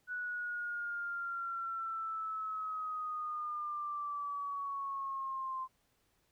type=linear sweep; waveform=sine; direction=down; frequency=1480 to 1040 Hz; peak=-36 dBFS; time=0.07-5.68 s; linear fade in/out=50 ms; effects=pink hiss -75 dBFS RMS until 6.31 s